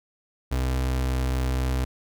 35% pulse tone, 64.2 Hz, C2, 32 cents flat, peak -21 dBFS, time 0.51-1.85 s, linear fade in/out 10 ms, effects none

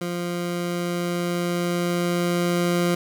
20% pulse tone with level ramp, 174.61 Hz, F3, in tune, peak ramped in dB -21 to -14 dBFS, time 0.01-2.95 s, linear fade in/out 5 ms, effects none

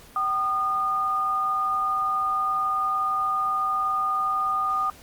sine tone pair together, 769.2 / 1221 Hz, G5 / D#6, -33 / -33 cents, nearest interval minor sixth, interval 800 cents, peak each -31 / -22 dBFS, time 0.16-4.9 s, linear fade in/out 2 ms, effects pink hiss -49 dBFS RMS until 5.02 s + Opus 48 kbps

